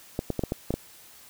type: clicks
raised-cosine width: 2 ms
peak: -13 dBFS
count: 7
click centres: 0.191 / 0.303 / 0.393 / 0.437 / 0.521 / 0.706 / 0.74 s
effects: white hiss -51 dBFS RMS until 1.29 s